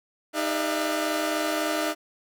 sawtooth tone cluster, 311.3 / 402.4 / 599 / 675 / 1464 Hz, D#4 / G4 / D5 / E5 / F#6, +1 / +45 / +34 / +41 / -19 cents, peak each -25 / -32 / -27 / -26 / -32 dBFS, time 0.33-1.95 s, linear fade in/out 50 ms, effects none

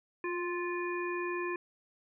harmonic tone with a mistuned harmonic, 349.2 Hz, F4, in tune, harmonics 1 / 3 / 5 / 7, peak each -34 / -39 / -41 / -42 dBFS, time 0.24-1.56 s, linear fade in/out 2 ms, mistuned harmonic 1, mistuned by +19 cents, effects none

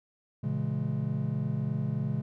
triangle chord, A# half-diminished seventh, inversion none, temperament just, 116.54 / 139.85 / 167.82 / 209.8 Hz, A#2 / C#3 / E3 / G#3, 0 / +16 / +31 / +18 cents, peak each -32 / -29 / -35 / -33 dBFS, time 0.43-2.22 s, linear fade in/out 10 ms, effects none

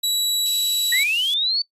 sawtooth tone, 3914 Hz, B7, 16 cents flat, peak -16 dBFS, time 0.03-1.04 s, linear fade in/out 10 ms
pink high-pass noise, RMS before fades -36 dBFS, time 0.46-1.34 s, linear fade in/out 0 ms, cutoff 2600 Hz, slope 96 dB/octave
sine linear sweep, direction up, 1867 to 4555 Hz, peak -18 dBFS, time 0.92-1.62 s, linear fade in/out 5 ms
effects noise-tail reverb RT60 0.1 s tail -23 dB re dry + resampled to 32000 Hz

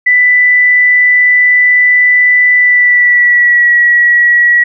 sine tone with pitch glide, 1986 to 1922.8 Hz, B6 to B6, +9 to -47 cents, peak -4 dBFS, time 0.06-4.64 s, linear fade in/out 10 ms, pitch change -56 cents, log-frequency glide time 2.55-3.73 s, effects none

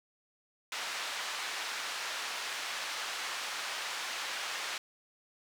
pink band-pass noise, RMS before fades -38 dBFS, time 0.72-4.78 s, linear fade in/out 2 ms, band 1100 to 5800 Hz, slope 12 dB/octave, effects none

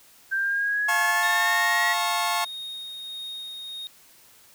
sine exponential sweep, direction up, 1568 to 1920 Hz, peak -22 dBFS, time 0.31-1.94 s, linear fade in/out 20 ms
sawtooth chord, F augmented, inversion none, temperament just, 698.5 / 873.1 / 1091.3 Hz, F5 / A5 / C#6, 0 / -14 / -27 cents, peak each -25 / -24 / -23 dBFS, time 0.88-2.45 s, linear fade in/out 10 ms
triangle tone with tremolo, 3720 Hz, A#7, 4 cents flat, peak -31 dBFS, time 1.23-3.87 s, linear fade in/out 0 ms, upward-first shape sine, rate 1.6 Hz, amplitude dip 25%
effects white hiss -54 dBFS RMS until 4.54 s

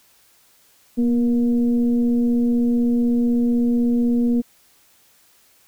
sine tone with frequency modulation, 240 Hz, B3, 49 cents flat, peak -15 dBFS, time 0.97-4.42 s, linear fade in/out 20 ms, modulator 232 Hz, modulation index 0.44, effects white hiss -56 dBFS RMS until 5.67 s

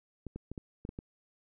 clicks, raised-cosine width 3 ms, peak -27 dBFS, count 7, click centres 0.267 / 0.36 / 0.516 / 0.578 / 0.851 / 0.891 / 0.989 s, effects none

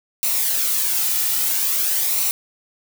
blue noise with flanger, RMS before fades -20 dBFS, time 0.23-2.31 s, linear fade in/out 0 ms, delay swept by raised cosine 0.6 to 1.9 ms, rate 0.5 Hz, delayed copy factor -0.5, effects none

